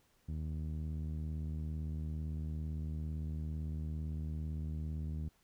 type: tone with low-pass filter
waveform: sawtooth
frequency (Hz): 77.78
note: D#2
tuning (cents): 0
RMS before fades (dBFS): -39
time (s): 0.28-5.29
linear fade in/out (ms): 10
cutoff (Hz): 190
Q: 1.2
effects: pink hiss -72 dBFS RMS until 5.43 s